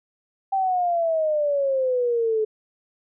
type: exponential sweep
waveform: sine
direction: down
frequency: 784 to 428.5 Hz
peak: -19 dBFS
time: 0.52-2.45 s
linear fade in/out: 10 ms
effects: none